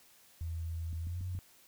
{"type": "tone with pitch glide", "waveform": "sine", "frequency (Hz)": [82.41, 90.91], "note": ["E2", "F#2"], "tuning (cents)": [0, -30], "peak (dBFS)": -35, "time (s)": [0.41, 1.39], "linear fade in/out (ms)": 0, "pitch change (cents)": 170, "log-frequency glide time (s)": [0.99, 1.24]}
{"type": "click train", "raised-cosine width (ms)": 5, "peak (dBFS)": -35, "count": 4, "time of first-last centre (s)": [0.93, 1.35], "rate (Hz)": 7.14}
{"effects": ["white hiss -62 dBFS RMS until 1.67 s"]}